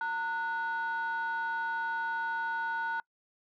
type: ring-modulated tone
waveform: triangle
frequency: 277.2 Hz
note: C#4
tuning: in tune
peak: -24 dBFS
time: 0.01-3 s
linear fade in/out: 2 ms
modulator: 1190 Hz
effects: noise-tail reverb RT60 0.1 s tail -26 dB re dry + tanh soft clip ceiling -25 dBFS